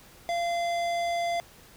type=tone with tanh clipping; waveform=sine; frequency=688 Hz; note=F5; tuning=26 cents flat; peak=-28 dBFS; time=0.29-1.4 s; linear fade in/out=0 ms; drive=18 dB; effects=pink hiss -53 dBFS RMS until 1.76 s